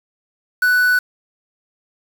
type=tone with quantisation; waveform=triangle; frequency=1487 Hz; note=F#6; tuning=8 cents sharp; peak=-10 dBFS; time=0.62-0.99 s; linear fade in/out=5 ms; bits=5; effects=none